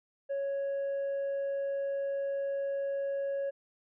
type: tone with tanh clipping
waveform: triangle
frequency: 554.4 Hz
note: C#5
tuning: in tune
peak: -31 dBFS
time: 0.29-3.51 s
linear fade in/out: 20 ms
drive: 7 dB
effects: none